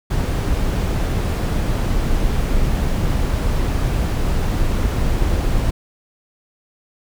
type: noise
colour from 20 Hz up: brown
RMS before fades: -18 dBFS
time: 0.1-5.71 s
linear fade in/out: 10 ms
effects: none